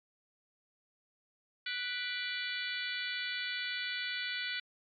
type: harmonic tone with a mistuned harmonic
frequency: 493.9 Hz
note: B4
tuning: in tune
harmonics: 3 / 4 / 5 / 6 / 7 / 8 / 9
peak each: -40 / -41 / -42 / -43 / -43 / -44 / -45 dBFS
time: 1.66-4.6 s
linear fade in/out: 5 ms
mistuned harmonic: 5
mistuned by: -74 cents
effects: MP3 64 kbps